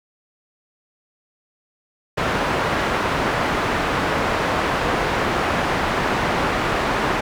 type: low-pass noise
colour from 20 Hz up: white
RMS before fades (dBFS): -21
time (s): 2.17-7.21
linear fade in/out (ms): 10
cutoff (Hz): 1400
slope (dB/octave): 12
effects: none